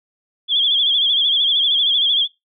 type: tone with vibrato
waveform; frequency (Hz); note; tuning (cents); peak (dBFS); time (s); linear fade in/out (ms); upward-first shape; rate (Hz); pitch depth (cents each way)
sine; 3330; G#7; +4; -13; 0.48-2.28; 50; sine; 13; 79
effects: noise-tail reverb RT60 0.2 s tail -22 dB re dry